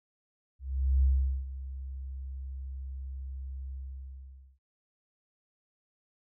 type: tone with ADSR envelope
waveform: sine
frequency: 66.4 Hz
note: C2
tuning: 26 cents sharp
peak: -20 dBFS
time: 0.59-4.59 s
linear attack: 440 ms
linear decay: 420 ms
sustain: -16 dB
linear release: 860 ms
effects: none